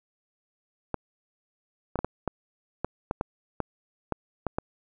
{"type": "clicks", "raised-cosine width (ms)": 1, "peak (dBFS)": -13, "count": 12, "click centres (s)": [0.943, 1.957, 1.99, 2.046, 2.277, 2.846, 3.111, 3.211, 3.603, 4.123, 4.467, 4.585], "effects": []}